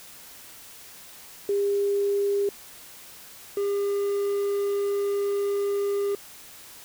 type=tone pair in turn; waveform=sine / triangle; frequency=402.4 / 402.4 Hz; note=G4 / G4; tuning=+45 / +45 cents; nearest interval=unison; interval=0 cents; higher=neither; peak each=-21 dBFS; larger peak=neither; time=1.49-2.49 / 3.57-6.15 s; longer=second; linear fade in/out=2 ms; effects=white hiss -46 dBFS RMS until 6.84 s